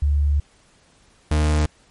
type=tone pair in turn; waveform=sine / 40% pulse; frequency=72.4 / 75.94 Hz; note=D2 / D#2; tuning=-24 / -41 cents; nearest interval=minor second; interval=83 cents; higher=second; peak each=-15 dBFS; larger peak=neither; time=0.02-0.4 / 1.31-1.66 s; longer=first; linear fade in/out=5 ms; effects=pink hiss -56 dBFS RMS until 1.9 s + MP3 48 kbps